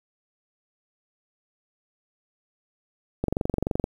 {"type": "click train", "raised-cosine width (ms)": 2, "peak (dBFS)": -11, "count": 15, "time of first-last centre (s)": [3.24, 3.841], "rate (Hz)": 23.3, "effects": ["8-bit"]}